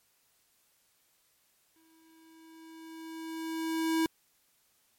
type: tone with exponential growth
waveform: square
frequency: 323.8 Hz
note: E4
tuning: 31 cents flat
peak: -25 dBFS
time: 1.76-4.06 s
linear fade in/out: 1 ms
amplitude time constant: 500 ms
effects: white hiss -70 dBFS RMS until 4.98 s + MP3 64 kbps